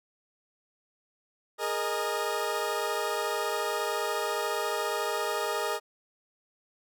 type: chord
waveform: 20% pulse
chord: Ab suspended second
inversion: none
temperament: equal with one note detuned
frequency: 415.3 / 466.2 / 615.8 Hz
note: Ab4 / Bb4 / Eb5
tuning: 0 / 0 / -18 cents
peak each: -28 dBFS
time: 1.58-5.8 s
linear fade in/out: 50 ms
effects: none